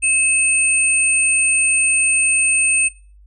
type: tone pair together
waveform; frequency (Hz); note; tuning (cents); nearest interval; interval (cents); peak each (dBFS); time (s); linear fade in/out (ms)
sine; 2594 / 8731; E7 / C#9; -28 / -27; octave + major sixth; 2101; -16; 0.02-2.89; 20
effects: noise-tail reverb RT60 0.4 s tail -22 dB re dry + added 50 Hz sine -43 dBFS peak until 3.26 s